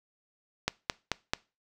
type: click train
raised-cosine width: 0.2 ms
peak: -9 dBFS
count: 4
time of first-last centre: 0.68-1.335 s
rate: 4.58 Hz
effects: noise-tail reverb RT60 0.3 s tail -22 dB re dry